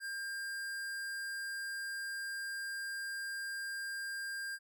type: tone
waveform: square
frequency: 1600 Hz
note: G6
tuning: 35 cents sharp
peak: -39 dBFS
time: 0-4.59 s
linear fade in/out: 50 ms
effects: none